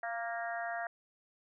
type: harmonic tone with a mistuned harmonic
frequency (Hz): 233.1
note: A#3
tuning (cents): 0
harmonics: 3 / 4 / 5 / 6 / 7 / 8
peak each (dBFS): -37 / -49 / -49 / -45 / -43 / -44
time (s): 0.03-0.87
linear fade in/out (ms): 2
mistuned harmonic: 3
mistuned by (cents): -19
effects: none